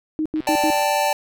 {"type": "tone bursts", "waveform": "sine", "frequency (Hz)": 311.1, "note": "D#4", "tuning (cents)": 0, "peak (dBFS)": -19, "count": 4, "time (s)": [0.19, 0.703], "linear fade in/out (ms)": 0, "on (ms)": 66, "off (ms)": 83}
{"type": "click train", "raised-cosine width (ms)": 0.3, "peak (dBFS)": -27, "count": 61, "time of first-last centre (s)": [0.36, 0.829], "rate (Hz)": 128}
{"type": "chord", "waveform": "square", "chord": "D suspended fourth", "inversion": "none", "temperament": "just", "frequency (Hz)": [587.3, 783.1, 881], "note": ["D5", "G5", "A5"], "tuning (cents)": [0, -2, 2], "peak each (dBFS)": [-23, -23, -22], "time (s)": [0.47, 1.13], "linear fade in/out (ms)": 2}
{"effects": []}